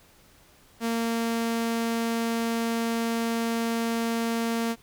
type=tone; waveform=sawtooth; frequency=230 Hz; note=A#3; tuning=23 cents flat; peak=-21 dBFS; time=0.8-4.76 s; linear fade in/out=50 ms; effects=pink hiss -57 dBFS RMS until 4.82 s